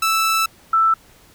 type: tone pair in turn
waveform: sawtooth / sine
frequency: 1318.5 / 1324.3 Hz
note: E6 / E6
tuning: 0 / +8 cents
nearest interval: unison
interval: 8 cents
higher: second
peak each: -12 dBFS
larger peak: neither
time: 0.02-0.46 / 0.73-0.94 s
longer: first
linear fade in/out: 5 ms
effects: pink hiss -50 dBFS RMS until 1.34 s

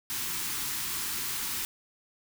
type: band-stop noise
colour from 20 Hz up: white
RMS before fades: -33 dBFS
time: 0.1-1.65 s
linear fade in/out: 0 ms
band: 400 to 860 Hz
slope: 48 dB/octave
effects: none

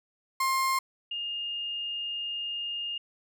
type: tone pair in turn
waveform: 35% pulse / sine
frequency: 1060 / 2830 Hz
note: C6 / F7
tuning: +22 / +22 cents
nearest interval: octave + perfect fourth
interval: 1700 cents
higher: second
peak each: -23 / -31 dBFS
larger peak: first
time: 0.4-0.79 / 1.11-2.98 s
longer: second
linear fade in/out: 5 ms
effects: none

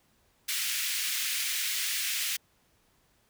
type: high-pass noise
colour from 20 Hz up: pink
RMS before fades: -31 dBFS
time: 0.48-2.37 s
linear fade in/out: 10 ms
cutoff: 2000 Hz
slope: 24 dB/octave
effects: pink hiss -68 dBFS RMS until 3.29 s

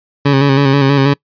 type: tone with vibrato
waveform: 20% pulse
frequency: 138.59 Hz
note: C#3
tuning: in tune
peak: -3 dBFS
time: 0.25-1.14 s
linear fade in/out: 10 ms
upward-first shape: square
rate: 6.2 Hz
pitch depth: 38 cents each way
effects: noise-tail reverb RT60 0.1 s tail -25 dB re dry + resampled to 11025 Hz

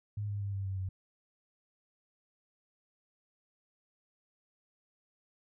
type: tone with pitch steps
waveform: sine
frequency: 103.83 / 101.81 / 99.83 / 97.89 / 95.99 / 94.12 Hz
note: G#2 / G#2 / G2 / G2 / G2 / F#2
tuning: 0 / -34 / +32 / -2 / -36 / +30 cents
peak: -33 dBFS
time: 0.17-0.89 s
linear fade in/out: 5 ms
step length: 120 ms
effects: none

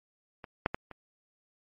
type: clicks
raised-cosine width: 0.5 ms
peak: -27 / -10 / -17 / -28 dBFS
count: 4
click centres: 0.442 / 0.661 / 0.745 / 0.913 s
effects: MP3 32 kbps

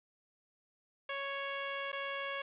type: tone with dropouts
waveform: 10% pulse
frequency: 554.4 Hz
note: C#5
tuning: in tune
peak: -28 dBFS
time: 1.09-2.42 s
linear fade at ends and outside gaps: 5 ms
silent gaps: 1.919-1.928 s
effects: resampled to 8000 Hz + 10-bit

